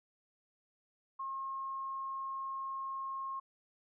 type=tone; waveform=sine; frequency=1076 Hz; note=C6; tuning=48 cents sharp; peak=-37 dBFS; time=1.19-3.4 s; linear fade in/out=10 ms; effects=none